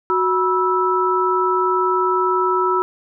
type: tone cluster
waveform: sine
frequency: 369.1 / 973 / 1315 Hz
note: F#4 / B5 / E6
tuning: -4 / -26 / -5 cents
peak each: -19 / -20 / -19 dBFS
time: 0.1-2.82 s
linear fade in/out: 0 ms
effects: none